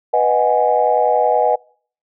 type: chord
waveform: sine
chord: G# minor seventh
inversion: first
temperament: equal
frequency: 493.9 / 622.3 / 740 / 830.6 Hz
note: B4 / D#5 / F#5 / G#5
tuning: 0 / 0 / 0 / 0 cents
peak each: -17 dBFS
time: 0.13-1.56 s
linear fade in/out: 10 ms
effects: noise-tail reverb RT60 0.5 s tail -26 dB re dry + tanh soft clip ceiling -1 dBFS